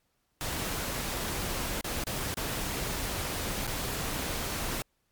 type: noise with dropouts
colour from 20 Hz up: pink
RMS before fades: -33 dBFS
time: 0.41-4.82 s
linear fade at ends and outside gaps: 0 ms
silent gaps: 1.81-1.844 / 2.038-2.069 / 2.341-2.371 / 3.668-3.676 s
effects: pink hiss -75 dBFS RMS until 5.11 s + MP3 96 kbps